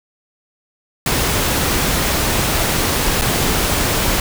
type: noise with dropouts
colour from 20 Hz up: pink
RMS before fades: -17 dBFS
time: 1.06-4.2 s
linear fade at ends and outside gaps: 2 ms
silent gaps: 3.213-3.219 s
effects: none